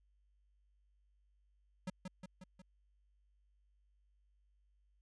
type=tone with echo; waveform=square; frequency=185 Hz; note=F#3; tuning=in tune; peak=-39 dBFS; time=1.87-1.9 s; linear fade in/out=5 ms; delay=180 ms; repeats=4; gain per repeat=-4 dB; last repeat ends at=2.62 s; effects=added 50 Hz sine -70 dBFS peak until 5.01 s + resampled to 22050 Hz